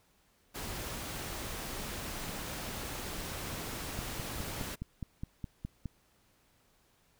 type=noise; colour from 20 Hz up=pink; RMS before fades=-40 dBFS; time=0.54-4.76 s; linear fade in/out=20 ms
type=click train; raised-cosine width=5 ms; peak=-25 dBFS; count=10; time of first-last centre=3.99-5.857 s; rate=4.82 Hz
effects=pink hiss -69 dBFS RMS until 7.19 s